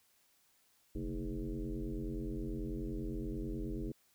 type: tone with frequency modulation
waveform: sine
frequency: 138.59 Hz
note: C#3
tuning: in tune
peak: -36 dBFS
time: 0.95-3.92 s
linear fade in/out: 5 ms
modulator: 89.4 Hz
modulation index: 2.9
effects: white hiss -71 dBFS RMS until 4.14 s